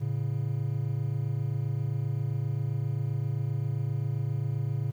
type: tone pair together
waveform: triangle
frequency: 111.7 / 139.28 Hz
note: A2 / C#3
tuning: +27 / +9 cents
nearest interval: major third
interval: 382 cents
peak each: -28 dBFS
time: 0-4.92 s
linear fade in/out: 20 ms
effects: 10-bit